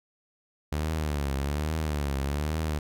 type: tone with vibrato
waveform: sawtooth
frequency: 73.5 Hz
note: D2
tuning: 2 cents sharp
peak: -23 dBFS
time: 0.72-2.79 s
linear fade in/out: 5 ms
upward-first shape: triangle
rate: 1.2 Hz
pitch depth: 150 cents each way
effects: none